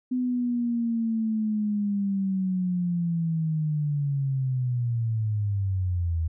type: linear sweep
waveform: sine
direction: down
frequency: 253.4 to 79.7 Hz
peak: -23 dBFS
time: 0.11-6.28 s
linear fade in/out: 10 ms
effects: none